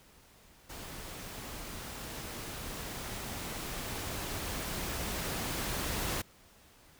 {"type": "noise with level ramp", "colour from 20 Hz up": "pink", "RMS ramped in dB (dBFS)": [-45, -34], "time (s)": [0.69, 6.22], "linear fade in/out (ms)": 10, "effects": ["pink hiss -60 dBFS RMS until 6.99 s"]}